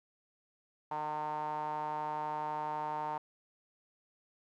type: tone with band-pass filter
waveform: sawtooth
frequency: 152 Hz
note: D#3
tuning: 40 cents flat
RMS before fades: -37 dBFS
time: 0.91-3.18 s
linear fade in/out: 5 ms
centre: 890 Hz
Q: 6.9
effects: none